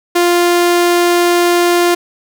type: tone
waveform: sawtooth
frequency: 349.2 Hz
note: F4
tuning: in tune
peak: -5 dBFS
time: 0.15-1.95 s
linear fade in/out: 10 ms
effects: none